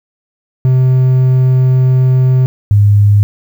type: tone pair in turn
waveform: triangle / sine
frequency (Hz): 129.1 / 102.47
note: C3 / G#2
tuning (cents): -23 / -23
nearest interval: major third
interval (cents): 400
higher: first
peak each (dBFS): -4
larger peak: neither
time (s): 0.65-2.46 / 2.71-3.23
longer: first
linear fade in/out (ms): 0
effects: 7-bit